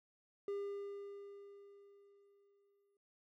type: tone with exponential decay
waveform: triangle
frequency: 401.9 Hz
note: G4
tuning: 43 cents sharp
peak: -35 dBFS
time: 0.48-2.97 s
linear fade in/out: 2 ms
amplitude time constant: 540 ms
effects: none